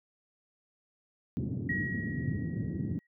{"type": "band-pass noise", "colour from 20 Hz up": "pink", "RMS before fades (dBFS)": -34, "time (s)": [1.37, 2.99], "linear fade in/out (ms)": 0, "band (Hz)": [100, 280], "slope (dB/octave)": 24}
{"type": "tone with exponential decay", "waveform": "sine", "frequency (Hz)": 1904, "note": "A#6", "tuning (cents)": 36, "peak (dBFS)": -29, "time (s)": [1.69, 3.07], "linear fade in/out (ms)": 5, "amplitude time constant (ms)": 300}
{"effects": []}